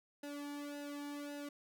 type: tone with flanger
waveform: sawtooth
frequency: 288.8 Hz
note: D4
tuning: 29 cents flat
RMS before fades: -45 dBFS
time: 0.23-1.49 s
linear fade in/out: 5 ms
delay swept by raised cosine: 0.89 to 1.55 ms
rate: 1.8 Hz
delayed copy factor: -0.9
effects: none